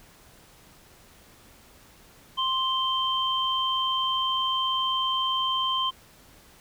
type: tone pair together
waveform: sine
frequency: 1046.5 / 3130 Hz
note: C6 / G7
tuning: 0 / -3 cents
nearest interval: octave + perfect fifth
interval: 1897 cents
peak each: -26 dBFS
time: 2.37-5.91 s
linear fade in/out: 20 ms
effects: pink hiss -54 dBFS RMS until 6.6 s